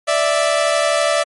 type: tone pair together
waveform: sawtooth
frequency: 587.3 / 659.2 Hz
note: D5 / E5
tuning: 0 / 0 cents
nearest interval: major second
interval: 200 cents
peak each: -13 dBFS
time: 0.07-1.24 s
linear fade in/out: 20 ms
effects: MP3 48 kbps